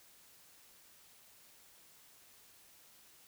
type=silence; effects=white hiss -62 dBFS RMS until 3.27 s